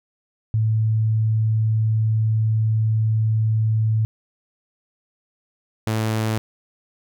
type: tone pair in turn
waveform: sine / sawtooth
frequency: 110 / 110 Hz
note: A2 / A2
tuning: 0 / 0 cents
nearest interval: unison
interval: 0 cents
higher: neither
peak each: -16 dBFS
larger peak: neither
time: 0.54-4.05 / 5.87-6.38 s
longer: first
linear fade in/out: 0 ms
effects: none